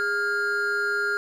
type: tone cluster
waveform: triangle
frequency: 410.5 / 1405 / 1630 Hz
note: G#4 / F6 / G#6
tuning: -20 / +10 / -33 cents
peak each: -29 / -22 / -29 dBFS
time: 0-1.17 s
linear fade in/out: 0 ms
effects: none